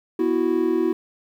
triangle chord, B suspended fourth, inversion none, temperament equal, 246.9 / 329.6 / 370 Hz, B3 / E4 / F#4, 0 / 0 / 0 cents, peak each -25 / -19 / -20 dBFS, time 0.19-0.93 s, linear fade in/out 5 ms, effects 9-bit

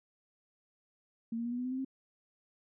sine tone with pitch steps, 228.8 / 233.7 / 238.8 / 244 / 249.2 / 254.6 / 260.1 / 265.7 Hz, A#3 / A#3 / A#3 / B3 / B3 / C4 / C4 / C4, -32 / +5 / +42 / -21 / +16 / -47 / -10 / +27 cents, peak -33 dBFS, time 1.32-1.848 s, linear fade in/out 5 ms, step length 66 ms, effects none

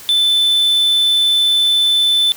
triangle tone, 3520 Hz, A7, in tune, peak -9 dBFS, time 0.09-2.32 s, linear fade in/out 0 ms, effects white hiss -36 dBFS RMS until 2.36 s

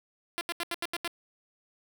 5% pulse tone bursts, 342.3 Hz, F4, 35 cents flat, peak -19 dBFS, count 7, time 0.38-1.077 s, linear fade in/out 0 ms, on 31 ms, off 80 ms, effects 10-bit

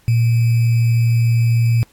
sine tone with sample-and-hold, 116.54 Hz, A#2, in tune, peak -11 dBFS, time 0.08-1.83 s, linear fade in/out 0 ms, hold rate 2450 Hz, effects pink hiss -54 dBFS RMS until 1.92 s + AAC 64 kbps

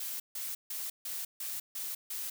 blue noise bursts, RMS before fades -38 dBFS, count 7, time 0-2.3 s, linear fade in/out 5 ms, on 200 ms, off 150 ms, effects none

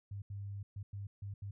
sine tone bursts at uneven times, 100 Hz, G2, 35 cents sharp, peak -40 dBFS, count 6, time 0.11-0.22 / 0.3-0.63 / 0.76-0.83 / 0.93-1.07 / 1.22-1.34 / 1.42-1.51 s, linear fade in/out 5 ms, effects none

